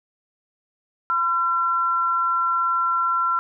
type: tone pair together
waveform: sine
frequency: 1018 / 1358.9 Hz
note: C6 / F6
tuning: -48 / -48 cents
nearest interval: perfect fourth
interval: 500 cents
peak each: -26 / -19 dBFS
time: 1.1-3.39 s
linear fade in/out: 0 ms
effects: none